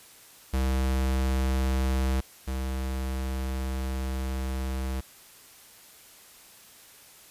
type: tone pair in turn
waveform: square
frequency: 65.5 / 65.5 Hz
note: C2 / C2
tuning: +2 / +2 cents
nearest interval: unison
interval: 0 cents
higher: neither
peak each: -24 / -29 dBFS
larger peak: first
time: 0.53-2.21 / 2.47-5.01 s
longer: second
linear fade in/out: 10 ms
effects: white hiss -52 dBFS RMS until 7.3 s + resampled to 32000 Hz